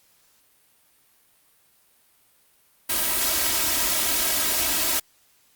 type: noise with comb filter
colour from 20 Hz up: white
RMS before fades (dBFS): -23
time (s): 2.89-5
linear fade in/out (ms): 10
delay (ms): 3.1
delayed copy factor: +0.7
effects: white hiss -61 dBFS RMS until 5.55 s + Opus 48 kbps